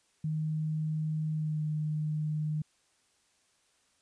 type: tone with pitch glide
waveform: sine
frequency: 155.56 to 153.06 Hz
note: D#3 to D#3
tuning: 0 to -28 cents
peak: -29 dBFS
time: 0.24-2.62 s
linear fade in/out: 5 ms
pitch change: -28 cents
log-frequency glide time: 1.33-1.61 s
effects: white hiss -70 dBFS RMS until 4.01 s + resampled to 22050 Hz